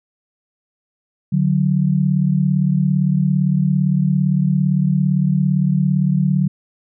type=tone pair together; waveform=sine; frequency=147.35 / 185 Hz; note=D3 / F#3; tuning=+6 / 0 cents; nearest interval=major third; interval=394 cents; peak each=-16 dBFS; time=1.32-6.48 s; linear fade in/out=10 ms; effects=none